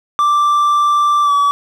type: tone with pitch glide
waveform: triangle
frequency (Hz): 1174.7 to 1143.9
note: D6 to D6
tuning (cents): 0 to -46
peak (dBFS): -8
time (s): 0.19-1.51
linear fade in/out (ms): 0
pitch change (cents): -46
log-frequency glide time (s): 1.23-1.32
effects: none